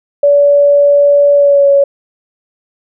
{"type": "tone with pitch glide", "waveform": "sine", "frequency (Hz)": [573, 560.2], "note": ["D5", "C#5"], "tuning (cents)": [-43, 18], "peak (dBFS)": -4, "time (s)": [0.23, 1.84], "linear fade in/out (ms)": 5, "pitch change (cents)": -39, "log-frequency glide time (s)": [1.34, 1.69], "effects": []}